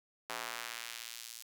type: tone with high-pass filter sweep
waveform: square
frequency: 58.27 Hz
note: A#1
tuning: in tune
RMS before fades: -44 dBFS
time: 0.29-1.43 s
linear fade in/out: 10 ms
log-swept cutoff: 830 to 5600 Hz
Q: 0.82
effects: 10-bit